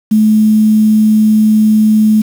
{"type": "tone with quantisation", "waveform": "sine", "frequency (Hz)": 215.6, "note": "A3", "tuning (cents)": -35, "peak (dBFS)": -5, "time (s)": [0.11, 2.22], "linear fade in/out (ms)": 10, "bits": 5, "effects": []}